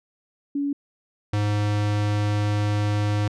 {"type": "tone pair in turn", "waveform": ["sine", "square"], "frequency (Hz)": [283.7, 104.08], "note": ["C#4", "G#2"], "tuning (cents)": [40, 4], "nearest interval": "octave + perfect fourth", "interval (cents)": 1736, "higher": "first", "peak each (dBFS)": [-22, -21], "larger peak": "second", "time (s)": [[0.55, 0.73], [1.33, 3.28]], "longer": "second", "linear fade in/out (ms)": 5, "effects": ["low-pass 6000 Hz 12 dB/octave"]}